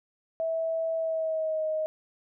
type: tone with pitch glide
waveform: sine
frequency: 652 to 625.4 Hz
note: E5 to D#5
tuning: -19 to +9 cents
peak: -26 dBFS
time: 0.4-1.86 s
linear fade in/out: 0 ms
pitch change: -72 cents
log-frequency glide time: 0.96-1.66 s
effects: none